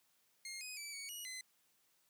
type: tone with pitch steps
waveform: 15% pulse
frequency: 2131 / 2507 / 2311 / 2242 / 2904 / 2039 Hz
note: C7 / D#7 / D7 / C#7 / F#7 / C7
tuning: +31 / +12 / -28 / +19 / -33 / -45 cents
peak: -38 dBFS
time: 0.45-1.41 s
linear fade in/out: 2 ms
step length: 160 ms
effects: white hiss -75 dBFS RMS until 2.09 s + high-pass 100 Hz 12 dB/octave